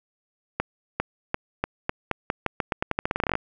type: accelerating click train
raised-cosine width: 0.5 ms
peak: -8 dBFS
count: 23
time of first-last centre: 0.6-3.354 s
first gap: 400 ms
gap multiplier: 0.86
effects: none